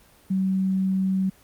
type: tone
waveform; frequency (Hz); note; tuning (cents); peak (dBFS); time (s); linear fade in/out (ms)
sine; 190; F#3; +46; -20; 0.3-1.3; 10
effects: pink hiss -55 dBFS RMS until 1.43 s + Opus 24 kbps